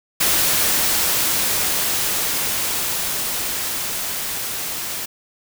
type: noise with level ramp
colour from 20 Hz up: white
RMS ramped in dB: -17 to -27 dBFS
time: 0.2-5.06 s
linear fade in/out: 10 ms
effects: none